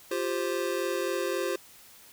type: chord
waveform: square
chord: F suspended second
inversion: none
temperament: just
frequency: 349.2 / 392.9 / 523.8 Hz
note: F4 / G4 / C5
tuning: 0 / +4 / +2 cents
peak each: -33 dBFS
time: 0.11-1.56 s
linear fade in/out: 5 ms
effects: white hiss -53 dBFS RMS until 2.12 s